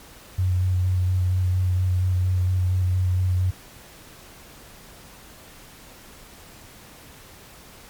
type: tone with vibrato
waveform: sine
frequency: 91.6 Hz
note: F#2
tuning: 17 cents flat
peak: -18 dBFS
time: 0.38-3.51 s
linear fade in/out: 10 ms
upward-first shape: square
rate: 4.3 Hz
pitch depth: 14 cents each way
effects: pink hiss -46 dBFS RMS until 7.89 s + MP3 96 kbps